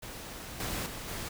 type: noise with level steps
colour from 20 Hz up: pink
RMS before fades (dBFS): -43 / -35 / -41 / -38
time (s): 0.02-1.29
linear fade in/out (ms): 10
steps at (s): 0.6 / 0.86 / 1.08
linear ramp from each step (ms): 2
effects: none